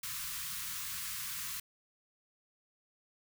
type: band-stop noise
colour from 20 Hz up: white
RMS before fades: -40 dBFS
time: 0.03-1.6 s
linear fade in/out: 5 ms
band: 190 to 1000 Hz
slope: 96 dB/octave
effects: none